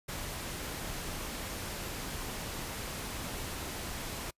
pink noise, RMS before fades -39 dBFS, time 0.08-4.31 s, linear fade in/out 10 ms, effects noise-tail reverb RT60 0.1 s tail -26 dB re dry + resampled to 32000 Hz

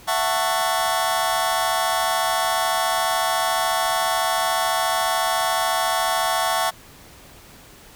sawtooth chord, F# minor seventh, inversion third, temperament just, 666 / 740 / 888 / 1110 Hz, E5 / F#5 / A5 / C#6, +18 / 0 / +16 / +2 cents, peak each -21 dBFS, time 0.07-6.71 s, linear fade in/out 20 ms, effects pink hiss -46 dBFS RMS until 7.95 s

